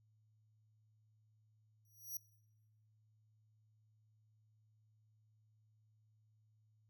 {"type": "tone with exponential growth", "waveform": "5% pulse", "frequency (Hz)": 5790, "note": "F#8", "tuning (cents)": -38, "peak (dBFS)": -33, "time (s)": [1.85, 2.17], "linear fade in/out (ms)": 2, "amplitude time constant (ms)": 69, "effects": ["noise-tail reverb RT60 0.9 s tail -20 dB re dry", "added 108 Hz sine -70 dBFS peak until 6.89 s"]}